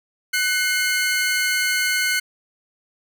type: tone pair together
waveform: sawtooth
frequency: 1497.4 / 2136 Hz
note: F#6 / C7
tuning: +20 / +35 cents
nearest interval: tritone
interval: 615 cents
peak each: -18 dBFS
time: 0.33-2.2 s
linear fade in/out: 10 ms
effects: none